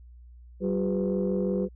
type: tone cluster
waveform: sine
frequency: 190.9 / 357.1 / 403 / 501 Hz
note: G3 / F4 / G4 / B4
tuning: -46 / +39 / +48 / +25 cents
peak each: -26 / -31 / -31 / -30 dBFS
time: 0.6-1.69 s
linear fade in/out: 50 ms
effects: tanh soft clip ceiling -17 dBFS + added 60 Hz sine -46 dBFS peak until 1.75 s